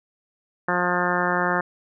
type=harmonic tone; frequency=177.9 Hz; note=F3; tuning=32 cents sharp; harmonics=1 / 2 / 3 / 4 / 5 / 6 / 7 / 8 / 9 / 10; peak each=-29 / -29 / -29 / -29 / -29 / -29 / -29 / -29 / -29 / -29 dBFS; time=0.68-1.61 s; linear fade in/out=5 ms; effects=none